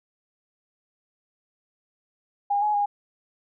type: tone with pitch steps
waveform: sine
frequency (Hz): 811 / 841 / 818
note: G#5 / G#5 / G#5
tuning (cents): -41 / +22 / -26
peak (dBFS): -20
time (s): 2.5-2.86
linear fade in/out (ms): 10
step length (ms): 120
effects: none